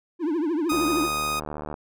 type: tone with vibrato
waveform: triangle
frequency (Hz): 320.5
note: E4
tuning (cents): -49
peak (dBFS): -20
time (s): 0.19-1.09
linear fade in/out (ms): 50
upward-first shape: triangle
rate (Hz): 13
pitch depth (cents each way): 210
type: tone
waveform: sawtooth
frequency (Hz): 1244.5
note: D#6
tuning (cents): 0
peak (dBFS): -21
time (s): 0.69-1.4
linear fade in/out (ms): 10
type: click train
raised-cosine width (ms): 1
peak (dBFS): -19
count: 78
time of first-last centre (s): 0.72-1.741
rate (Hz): 75.4
effects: none